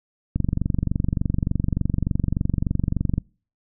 click train, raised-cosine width 5 ms, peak -9 dBFS, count 67, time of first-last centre 0.36-3.181 s, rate 23.4 Hz, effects noise-tail reverb RT60 0.4 s tail -25 dB re dry

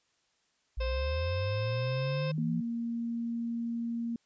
sine linear sweep, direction up, 54.2 to 172.6 Hz, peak -30 dBFS, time 0.77-2.61 s, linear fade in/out 10 ms
harmonic tone, 523.3 Hz, C5, in tune, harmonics 1 / 2 / 3 / 4 / 5 / 6 / 7 / 8 / 9 / 10, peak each -34 / -44 / -48 / -52 / -43 / -56 / -48 / -58 / -57 / -48 dBFS, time 0.8-2.32 s, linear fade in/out 10 ms
sine tone, 233.1 Hz, A#3, in tune, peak -31 dBFS, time 2.38-4.16 s, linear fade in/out 2 ms
effects white hiss -73 dBFS RMS until 4.25 s + resampled to 16000 Hz

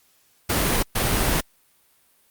pink noise bursts at uneven times, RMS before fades -21 dBFS, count 2, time 0.49-0.83 / 0.95-1.41 s, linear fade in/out 10 ms, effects white hiss -61 dBFS RMS until 2.3 s + Opus 48 kbps

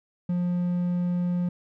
triangle tone, 176.9 Hz, F3, 23 cents sharp, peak -21 dBFS, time 0.29-1.49 s, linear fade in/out 5 ms, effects none

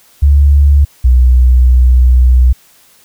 sine tone pair in turn, 71.2 / 62.46 Hz, C#2 / B1, +47 / +20 cents, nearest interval major second, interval 227 cents, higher first, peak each -3 dBFS, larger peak neither, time 0.22-0.85 / 1.04-2.53 s, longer second, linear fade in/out 10 ms, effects white hiss -46 dBFS RMS until 3.04 s

